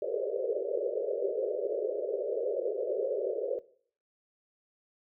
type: band-pass noise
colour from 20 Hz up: pink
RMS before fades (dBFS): -32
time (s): 0.02-3.59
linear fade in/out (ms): 0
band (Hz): 380 to 600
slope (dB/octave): 96
effects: noise-tail reverb RT60 0.5 s tail -18 dB re dry